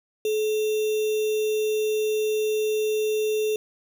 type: tone with sample-and-hold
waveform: sine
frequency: 430 Hz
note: A4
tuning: 40 cents flat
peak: -21 dBFS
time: 0.25-3.56 s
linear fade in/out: 2 ms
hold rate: 3150 Hz
effects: none